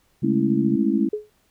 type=tone; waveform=sine; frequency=138.59 Hz; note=C#3; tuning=in tune; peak=-27 dBFS; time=0.22-0.76 s; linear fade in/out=5 ms
type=chord; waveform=sine; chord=A major seventh; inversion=third; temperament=just; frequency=206.2 / 220 / 275 / 330 Hz; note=G#3 / A3 / C#4 / E4; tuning=-12 / 0 / -14 / +2 cents; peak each=-23 dBFS; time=0.23-1.09 s; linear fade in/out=10 ms
type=tone with exponential decay; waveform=sine; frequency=422.5 Hz; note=G#4; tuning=30 cents sharp; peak=-19 dBFS; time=1.13-1.3 s; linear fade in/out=5 ms; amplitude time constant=35 ms
effects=pink hiss -64 dBFS RMS until 1.5 s